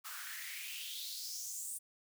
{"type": "noise with high-pass filter sweep", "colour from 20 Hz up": "white", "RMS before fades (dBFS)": -44, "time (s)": [0.04, 1.79], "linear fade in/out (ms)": 20, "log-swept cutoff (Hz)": [1200, 9100], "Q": 4.2, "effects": []}